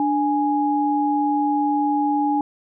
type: tone pair together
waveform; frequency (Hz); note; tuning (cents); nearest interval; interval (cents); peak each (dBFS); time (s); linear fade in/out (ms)
sine; 293.7 / 830.7; D4 / G#5; 0 / 0; octave + tritone; 1800; -20; 0-2.41; 2
effects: none